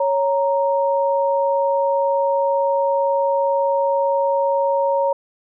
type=tone pair together; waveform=sine; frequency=554.4 / 932.4 Hz; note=C#5 / A#5; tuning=0 / 0 cents; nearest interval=major sixth; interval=900 cents; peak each=-17 / -20 dBFS; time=0-5.13 s; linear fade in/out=5 ms; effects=none